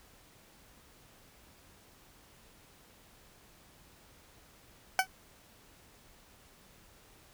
20% pulse tone with exponential decay, 757 Hz, F#5, 39 cents sharp, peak -15 dBFS, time 4.99-5.07 s, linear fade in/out 1 ms, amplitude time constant 17 ms, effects pink hiss -60 dBFS RMS until 7.33 s

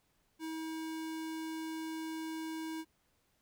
square tone, 320 Hz, D#4, 49 cents sharp, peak -39 dBFS, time 0.39-2.85 s, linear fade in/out 50 ms, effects pink hiss -75 dBFS RMS until 3.41 s

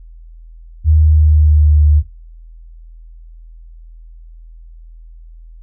sine tone with pitch glide, 77.78 to 74.78 Hz, D#2 to D2, 0 to +32 cents, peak -6 dBFS, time 0.84-2.03 s, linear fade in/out 50 ms, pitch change -68 cents, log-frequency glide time 0.96-1.84 s, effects noise-tail reverb RT60 0.3 s tail -19 dB re dry + added 41 Hz sine -34 dBFS peak until 5.62 s

